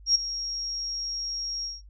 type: tone with ADSR envelope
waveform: sine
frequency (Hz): 5588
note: F8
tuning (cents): 0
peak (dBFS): -16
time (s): 0.06-1.82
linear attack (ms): 92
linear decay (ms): 9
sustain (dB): -14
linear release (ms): 180
effects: noise-tail reverb RT60 0.1 s tail -17 dB re dry + added 50 Hz sine -46 dBFS peak until 1.89 s